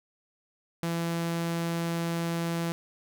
sawtooth tone, 168.1 Hz, E3, 34 cents sharp, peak -24 dBFS, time 0.83-2.72 s, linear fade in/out 0 ms, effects none

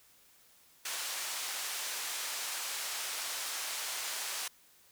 white band-pass noise, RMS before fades -38 dBFS, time 0.85-4.48 s, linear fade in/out 5 ms, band 700 to 9100 Hz, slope 12 dB/octave, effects white hiss -63 dBFS RMS until 4.91 s

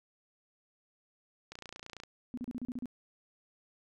click train, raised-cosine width 0.2 ms, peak -27 dBFS, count 16, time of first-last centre 1.52-2.035 s, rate 29.1 Hz
sine tone bursts, 246.9 Hz, B3, in tune, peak -35 dBFS, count 8, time 2.34-2.857 s, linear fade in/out 0 ms, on 34 ms, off 35 ms
effects none

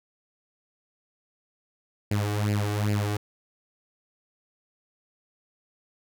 sawtooth tone with flanger, 103.9 Hz, G#2, 1 cent sharp, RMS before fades -26 dBFS, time 2.11-3.17 s, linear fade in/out 5 ms, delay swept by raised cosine 0.41 to 2.71 ms, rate 2.5 Hz, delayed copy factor +0.8, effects none

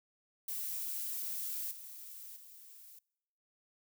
violet noise with level steps, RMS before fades -39 / -49 / -55 dBFS, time 0.48-2.99 s, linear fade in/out 5 ms, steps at 1.71 / 2.36 s, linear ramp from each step 5 ms, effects noise-tail reverb RT60 0.9 s tail -26 dB re dry

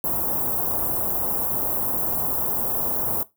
white band-stop noise, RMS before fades -24 dBFS, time 0.04-3.23 s, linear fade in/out 2 ms, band 1000 to 13000 Hz, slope 24 dB/octave, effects noise-tail reverb RT60 0.2 s tail -18 dB re dry

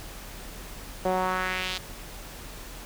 sawtooth tone with band-pass filter sweep, 185 Hz, F#3, in tune, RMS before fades -28 dBFS, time 1.05-1.78 s, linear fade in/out 5 ms, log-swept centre 590 to 4000 Hz, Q 1.9, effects added 41 Hz sine -43 dBFS peak until 2.85 s + pink hiss -43 dBFS RMS until 2.85 s

